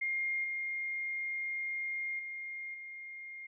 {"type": "tone with level steps", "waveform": "sine", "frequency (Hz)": 2124, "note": "C7", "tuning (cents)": 25, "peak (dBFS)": [-31, -34, -39, -43], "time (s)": [0.01, 3.47], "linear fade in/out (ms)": 10, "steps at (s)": [0.44, 2.19, 2.74], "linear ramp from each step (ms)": 2, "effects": []}